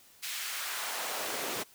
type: noise with high-pass filter sweep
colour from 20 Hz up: pink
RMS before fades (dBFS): -36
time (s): 0.22-1.64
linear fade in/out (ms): 20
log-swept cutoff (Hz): 2600 to 280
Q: 1
effects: white hiss -59 dBFS RMS until 1.74 s